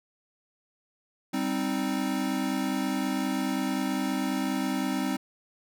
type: chord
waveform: square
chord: C minor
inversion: second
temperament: equal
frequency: 196 / 261.6 / 311.1 Hz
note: G3 / C4 / Eb4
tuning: 0 / 0 / 0 cents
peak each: -33 / -30 / -33 dBFS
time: 1.33-5.17 s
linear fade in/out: 10 ms
effects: none